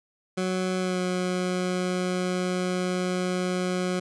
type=tone with pitch glide; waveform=20% pulse; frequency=185 to 181.93 Hz; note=F#3 to F#3; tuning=0 to -29 cents; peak=-20 dBFS; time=0.37-4 s; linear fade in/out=10 ms; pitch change=-29 cents; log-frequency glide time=0.79-1 s; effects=resampled to 22050 Hz